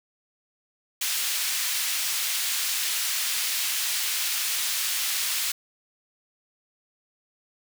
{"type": "high-pass noise", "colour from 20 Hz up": "pink", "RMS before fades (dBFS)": -27, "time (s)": [1.01, 5.52], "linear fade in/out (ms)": 5, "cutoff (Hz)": 2600, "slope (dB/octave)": 12, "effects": []}